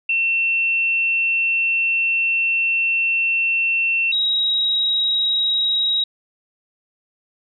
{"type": "tone pair in turn", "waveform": "sine", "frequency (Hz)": [2700, 3818], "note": ["E7", "A#7"], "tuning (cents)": [41, 41], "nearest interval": "tritone", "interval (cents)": 600, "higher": "second", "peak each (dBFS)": -16, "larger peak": "neither", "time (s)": [[0.09, 4.12], [4.12, 6.04]], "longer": "first", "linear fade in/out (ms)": 5, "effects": []}